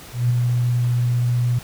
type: tone with ADSR envelope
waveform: sine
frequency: 121.7 Hz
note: B2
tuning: 25 cents flat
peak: -13 dBFS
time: 0.12-1.59 s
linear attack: 180 ms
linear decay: 8 ms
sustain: -3 dB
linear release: 6 ms
effects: pink hiss -40 dBFS RMS until 1.63 s